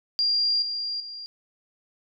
sine tone with level steps, 4781 Hz, D8, 30 cents sharp, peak -20 / -27 / -35 dBFS, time 0.19-1.26 s, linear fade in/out 0 ms, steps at 0.62 / 1 s, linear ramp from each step 2 ms, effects none

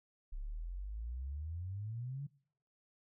sine exponential sweep, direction up, 32.7 to 146.3 Hz, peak -39 dBFS, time 0.32-2.27 s, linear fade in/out 10 ms, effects noise-tail reverb RT60 0.7 s tail -24 dB re dry

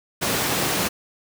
pink high-pass noise, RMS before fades -23 dBFS, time 0.21-0.89 s, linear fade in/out 20 ms, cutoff 150 Hz, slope 12 dB/octave, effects none

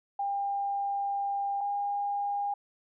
sine tone pair in turn, 800 / 809.8 Hz, G5 / G#5, +35 / -44 cents, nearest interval unison, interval 21 cents, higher second, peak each -28 dBFS, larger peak neither, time 0.19-1.61 / 1.61-2.54 s, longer first, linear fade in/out 5 ms, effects none

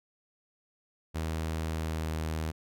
sawtooth tone with pitch glide, 80 to 79.26 Hz, D#2 to D#2, +49 to +33 cents, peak -27 dBFS, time 1.14-2.52 s, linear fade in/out 20 ms, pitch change -16 cents, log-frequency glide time 1.71-2.17 s, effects none

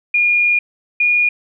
sine tone pair in turn, 2427 / 2437 Hz, D#7 / D#7, -44 / -37 cents, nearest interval unison, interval 7 cents, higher second, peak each -11 dBFS, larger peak neither, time 0.14-0.59 / 1-1.29 s, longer first, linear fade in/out 5 ms, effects none

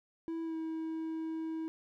triangle tone with pitch glide, 328.4 to 321.6 Hz, E4 to E4, -6 to -43 cents, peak -33 dBFS, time 0.28-1.68 s, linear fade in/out 0 ms, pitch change -37 cents, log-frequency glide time 0.43-0.56 s, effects none

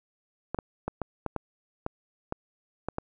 clicks, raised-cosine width 1 ms, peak -16 dBFS, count 10, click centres 0.546 / 0.588 / 0.88 / 1.017 / 1.263 / 1.363 / 1.864 / 2.324 / 2.886 / 2.984 s, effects none

